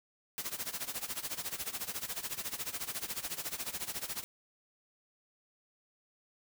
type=noise with tremolo; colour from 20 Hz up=white; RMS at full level=-36 dBFS; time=0.38-4.24 s; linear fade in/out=0 ms; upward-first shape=sine; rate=14 Hz; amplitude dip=85%; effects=none